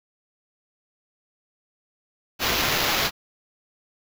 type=noise with sample-and-hold; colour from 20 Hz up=violet; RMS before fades=-23 dBFS; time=2.39-3.11 s; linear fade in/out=50 ms; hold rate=8820 Hz; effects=none